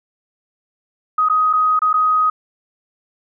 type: tone with dropouts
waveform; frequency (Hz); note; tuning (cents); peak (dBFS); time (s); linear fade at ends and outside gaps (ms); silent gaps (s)
sine; 1255; D#6; +15; -12; 1.18-2.3; 5; 1.287-1.297 / 1.53-1.534 / 1.792-1.818 / 1.93-1.939
effects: none